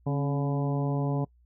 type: harmonic tone with a mistuned harmonic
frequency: 142.3 Hz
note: C#3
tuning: 46 cents sharp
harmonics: 1 / 2 / 3 / 4 / 5 / 6 / 7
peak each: -26 / -32 / -36 / -38 / -40 / -42 / -43 dBFS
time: 0.06-1.25 s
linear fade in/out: 10 ms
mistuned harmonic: 2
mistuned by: -54 cents
effects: noise-tail reverb RT60 0.1 s tail -24 dB re dry + added 60 Hz sine -58 dBFS peak until 1.45 s